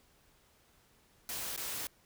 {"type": "noise with dropouts", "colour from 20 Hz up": "white", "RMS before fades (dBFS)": -39, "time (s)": [1.29, 1.87], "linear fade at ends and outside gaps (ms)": 1, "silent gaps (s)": [1.563, 1.576], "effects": ["pink hiss -67 dBFS RMS until 2.05 s"]}